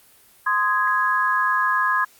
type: chord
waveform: sine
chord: Ab major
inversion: first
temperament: just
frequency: 1038.3 / 1245.9 / 1661.2 Hz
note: C6 / Eb6 / Ab6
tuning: -14 / +2 / 0 cents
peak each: -21 / -24 / -21 dBFS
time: 0.46-2.05 s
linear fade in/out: 10 ms
effects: white hiss -53 dBFS RMS until 2.19 s + Opus 32 kbps